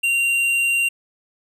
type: tone with tanh clipping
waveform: triangle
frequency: 2766 Hz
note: F7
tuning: 17 cents flat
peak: -18 dBFS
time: 0.03-0.89 s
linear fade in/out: 10 ms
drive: 14 dB
effects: none